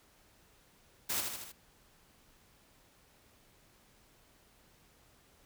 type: noise with echo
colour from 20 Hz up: white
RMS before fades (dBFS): -34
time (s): 1.09-1.21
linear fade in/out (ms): 10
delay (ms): 78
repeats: 4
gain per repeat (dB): -4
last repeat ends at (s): 1.522
effects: pink hiss -65 dBFS RMS until 5.45 s